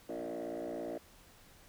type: tone with frequency modulation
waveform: sine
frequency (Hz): 465.4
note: A#4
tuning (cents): -3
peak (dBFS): -35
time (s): 0.09-0.98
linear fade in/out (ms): 5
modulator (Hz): 57.9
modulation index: 3.6
effects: tanh soft clip ceiling -36 dBFS + pink hiss -60 dBFS RMS until 1.68 s

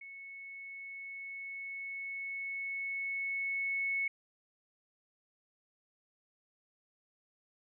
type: tone with level ramp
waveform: sine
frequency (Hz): 2204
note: C#7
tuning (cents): -11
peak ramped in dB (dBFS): -46 to -30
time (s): 0.01-4.08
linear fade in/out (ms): 5
effects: none

